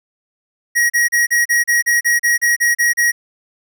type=tone bursts; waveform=square; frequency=1897 Hz; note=A#6; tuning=30 cents sharp; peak=-12 dBFS; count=13; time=0.75-3.12 s; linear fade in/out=20 ms; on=150 ms; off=35 ms; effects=none